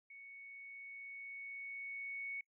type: tone with level ramp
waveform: sine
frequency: 2221 Hz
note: C#7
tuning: 3 cents sharp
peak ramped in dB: -52 to -40 dBFS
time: 0.1-2.41 s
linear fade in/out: 5 ms
effects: noise-tail reverb RT60 0.1 s tail -25 dB re dry